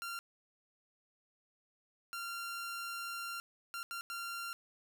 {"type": "tone bursts at uneven times", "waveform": "sawtooth", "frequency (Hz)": 1382, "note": "F6", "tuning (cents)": -19, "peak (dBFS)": -36, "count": 5, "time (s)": [[0.02, 0.19], [2.13, 3.4], [3.74, 3.83], [3.91, 4.01], [4.1, 4.53]], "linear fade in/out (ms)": 0, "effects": []}